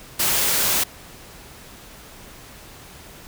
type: noise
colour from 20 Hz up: white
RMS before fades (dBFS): -20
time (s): 0.19-0.84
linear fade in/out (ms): 10
effects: pink hiss -43 dBFS RMS until 3.27 s